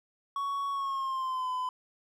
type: tone with pitch glide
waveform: triangle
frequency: 1116 to 1011.6 Hz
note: C#6 to B5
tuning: +11 to +41 cents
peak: -28 dBFS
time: 0.36-1.69 s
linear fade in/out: 2 ms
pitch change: -170 cents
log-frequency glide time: 0.71-1.5 s
effects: none